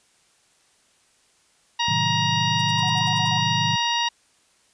harmonic tone, 943 Hz, A#5, 20 cents sharp, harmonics 1 / 2 / 3 / 4 / 5 / 6, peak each -24 / -29 / -26 / -27 / -34 / -34 dBFS, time 1.79-4.09 s, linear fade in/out 10 ms
sine chord, A diminished seventh, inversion none, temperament just, 110 / 132 / 158.4 / 190.08 Hz, A2 / C3 / Eb3 / Gb3, 0 / +16 / +31 / +47 cents, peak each -29 / -30 / -28 / -33 dBFS, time 1.88-3.76 s, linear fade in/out 5 ms
blue noise bursts, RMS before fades -40 dBFS, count 8, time 2.59-3.279 s, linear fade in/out 2 ms, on 24 ms, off 71 ms
sine tone with vibrato, 860 Hz, A5, 40 cents flat, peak -30 dBFS, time 2.77-3.41 s, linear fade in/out 5 ms, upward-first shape square, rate 8.3 Hz, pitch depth 260 cents each way
effects white hiss -61 dBFS RMS until 4.73 s + resampled to 22050 Hz

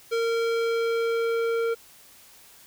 square tone with low-pass filter sweep, 460.3 Hz, A#4, 22 cents flat, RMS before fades -25 dBFS, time 0.11-1.75 s, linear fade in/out 20 ms, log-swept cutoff 5800 to 2000 Hz, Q 0.7, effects white hiss -52 dBFS RMS until 2.66 s

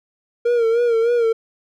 triangle tone with vibrato, 466.2 Hz, A#4, in tune, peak -12 dBFS, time 0.45-1.33 s, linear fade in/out 10 ms, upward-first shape sine, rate 3.3 Hz, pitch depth 62 cents each way, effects none

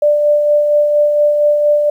sine tone with tremolo, 591 Hz, D5, 11 cents sharp, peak -7 dBFS, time 0.02-1.9 s, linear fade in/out 5 ms, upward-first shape sine, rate 4.3 Hz, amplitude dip 35%, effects 8-bit

